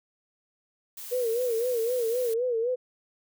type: noise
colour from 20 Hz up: blue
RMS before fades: -40 dBFS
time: 0.97-2.34 s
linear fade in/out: 5 ms
type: tone with vibrato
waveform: sine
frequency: 476.6 Hz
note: A#4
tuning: 38 cents sharp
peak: -24 dBFS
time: 1.11-2.76 s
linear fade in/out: 20 ms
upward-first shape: sine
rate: 3.9 Hz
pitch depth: 110 cents each way
effects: none